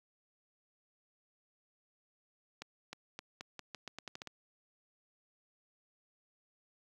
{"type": "accelerating click train", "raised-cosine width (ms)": 0.2, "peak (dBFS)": -26, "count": 12, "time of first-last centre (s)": [2.62, 4.273], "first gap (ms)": 310, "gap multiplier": 0.84, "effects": ["high-pass 80 Hz 12 dB/octave", "10-bit"]}